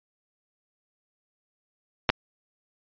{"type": "clicks", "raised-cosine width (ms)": 0.3, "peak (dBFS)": -3, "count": 2, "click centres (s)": [2.092, 2.1], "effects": ["resampled to 11025 Hz"]}